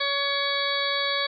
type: harmonic tone with a mistuned harmonic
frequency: 562 Hz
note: C#5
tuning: 24 cents sharp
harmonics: 1 / 2 / 3 / 4 / 6 / 7 / 8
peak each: -31 / -31 / -31 / -31 / -31 / -31 / -31 dBFS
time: 0-1.27 s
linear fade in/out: 10 ms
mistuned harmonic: 7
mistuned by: -37 cents
effects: none